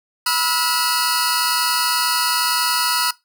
sawtooth tone cluster, 980 / 1300 / 1431 / 4393 / 4981 Hz, B5 / E6 / F6 / C#8 / D#8, -14 / -24 / +42 / -16 / +1 cents, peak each -20 dBFS, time 0.26-3.11 s, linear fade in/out 5 ms, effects noise-tail reverb RT60 0.2 s tail -20 dB re dry

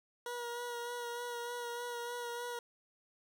20% pulse tone with vibrato, 479.5 Hz, A#4, 49 cents sharp, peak -34 dBFS, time 0.26-2.59 s, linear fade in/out 2 ms, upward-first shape sine, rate 3.3 Hz, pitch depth 21 cents each way, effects none

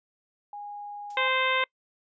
sine tone, 822 Hz, G#5, 18 cents flat, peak -36 dBFS, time 0.53-1.28 s, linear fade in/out 2 ms
blue noise with exponential decay, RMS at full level -45 dBFS, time 1.1-1.27 s, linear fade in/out 2 ms, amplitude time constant 36 ms
harmonic tone, 520 Hz, C5, 11 cents flat, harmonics 1 / 2 / 3 / 4 / 5 / 6 / 7, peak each -31 / -28 / -31 / -28 / -32 / -35 / -34 dBFS, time 1.17-1.64 s, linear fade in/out 2 ms
effects noise-tail reverb RT60 0.1 s tail -26 dB re dry + resampled to 16000 Hz

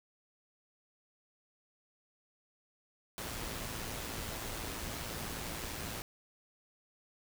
pink noise with amplitude modulation, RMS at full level -39 dBFS, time 3.18-6.02 s, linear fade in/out 0 ms, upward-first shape sine, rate 112 Hz, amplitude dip 40%, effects none

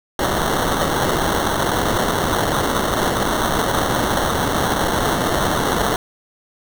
blue noise with sample-and-hold, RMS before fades -19 dBFS, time 0.19-5.96 s, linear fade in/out 2 ms, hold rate 2450 Hz, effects none

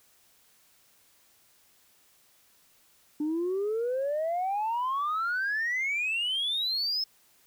sine exponential sweep, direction up, 293.7 to 5274 Hz, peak -25 dBFS, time 3.2-7.04 s, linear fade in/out 5 ms, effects tanh soft clip ceiling -24 dBFS + white hiss -63 dBFS RMS until 7.46 s

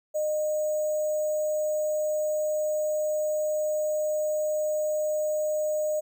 sine tone with sample-and-hold, 611 Hz, D#5, 32 cents flat, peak -24 dBFS, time 0.14-6.01 s, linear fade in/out 20 ms, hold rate 7350 Hz, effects none

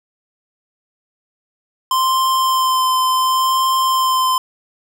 square tone with vibrato, 1040 Hz, C6, 11 cents flat, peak -14 dBFS, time 1.91-4.38 s, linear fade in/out 2 ms, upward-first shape sine, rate 0.69 Hz, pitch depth 14 cents each way, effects none

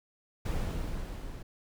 brown noise with level ramp, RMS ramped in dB -30 to -42 dBFS, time 0.45-1.43 s, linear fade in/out 10 ms, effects none

